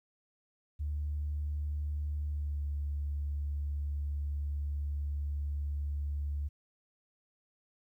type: tone with pitch glide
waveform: sine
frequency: 74 to 72.39 Hz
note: D2 to D2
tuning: +14 to -24 cents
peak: -31 dBFS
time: 0.79-6.49 s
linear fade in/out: 20 ms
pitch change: -38 cents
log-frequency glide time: 2.28-2.63 s
effects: tanh soft clip ceiling -27 dBFS + 12-bit